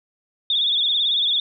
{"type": "tone with vibrato", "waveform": "sine", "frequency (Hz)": 3520, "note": "A7", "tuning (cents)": 0, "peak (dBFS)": -17, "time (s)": [0.5, 1.4], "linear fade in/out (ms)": 2, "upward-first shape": "triangle", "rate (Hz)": 18, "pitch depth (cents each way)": 110, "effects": []}